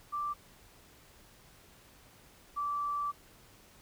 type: tone pair in turn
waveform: sine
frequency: 1174.7 / 1162.5 Hz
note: D6 / D6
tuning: 0 / -18 cents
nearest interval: unison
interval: 18 cents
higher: first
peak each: -32 / -31 dBFS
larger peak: second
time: 0.12-0.34 / 2.56-3.12 s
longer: second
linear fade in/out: 20 ms
effects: pink hiss -59 dBFS RMS until 3.81 s